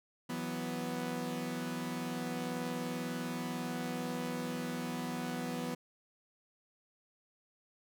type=chord; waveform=sawtooth; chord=E suspended second; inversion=none; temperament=equal; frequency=164.81 / 185 / 246.9 Hz; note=E3 / F#3 / B3; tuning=0 / 0 / 0 cents; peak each=-38 / -39 / -34 dBFS; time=0.29-5.75 s; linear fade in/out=10 ms; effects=none